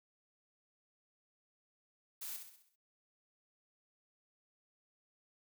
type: noise with echo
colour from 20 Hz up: blue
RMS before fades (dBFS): -44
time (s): 2.21-2.37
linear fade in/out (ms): 10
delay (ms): 65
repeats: 6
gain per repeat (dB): -6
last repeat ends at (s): 2.76
effects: noise-tail reverb RT60 0.1 s tail -21 dB re dry